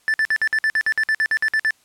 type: tone bursts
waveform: triangle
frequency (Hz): 1760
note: A6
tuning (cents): 0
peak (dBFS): -14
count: 15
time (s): 0.08-1.707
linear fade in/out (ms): 0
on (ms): 59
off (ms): 53
effects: white hiss -59 dBFS RMS until 1.84 s + low-pass 11000 Hz 12 dB/octave